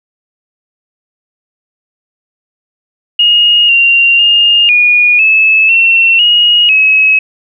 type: tone with pitch steps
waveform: sine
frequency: 2864 / 2767 / 2829 / 2446 / 2602 / 2709 / 2881 / 2565 Hz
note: F7 / F7 / F7 / D#7 / E7 / E7 / F#7 / E7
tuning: +43 / -17 / +22 / -30 / -23 / +47 / -47 / -48 cents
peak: -4 dBFS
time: 3.19-7.19 s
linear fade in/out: 5 ms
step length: 500 ms
effects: none